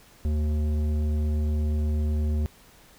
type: tone with tanh clipping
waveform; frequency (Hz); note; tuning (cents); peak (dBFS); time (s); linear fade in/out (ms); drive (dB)
sine; 75.7; D#2; -47; -24; 0.25-2.46; 0; 12
effects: pink hiss -54 dBFS RMS until 2.98 s